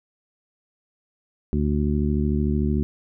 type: harmonic tone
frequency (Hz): 73.42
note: D2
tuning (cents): 0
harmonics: 1 / 2 / 3 / 4 / 5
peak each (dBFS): -23 / -26 / -24 / -31 / -30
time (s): 1.53-2.83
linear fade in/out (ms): 0
effects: none